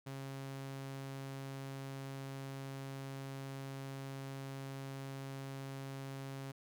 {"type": "tone", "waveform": "sawtooth", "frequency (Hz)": 135.9, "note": "C#3", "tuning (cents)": -34, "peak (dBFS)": -39, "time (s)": [0.06, 6.52], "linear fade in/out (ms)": 10, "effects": []}